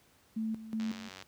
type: tone with tremolo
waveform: sine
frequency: 220.9 Hz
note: A3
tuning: 7 cents sharp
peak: -31 dBFS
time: 0.36-1.09 s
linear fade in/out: 10 ms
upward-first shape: square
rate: 2.7 Hz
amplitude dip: 75%
type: click train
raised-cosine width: 0.2 ms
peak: -28 dBFS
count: 41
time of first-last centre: 0.8-1.224 s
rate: 94.3 Hz
effects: pink hiss -65 dBFS RMS until 1.27 s + high-pass 60 Hz 12 dB/octave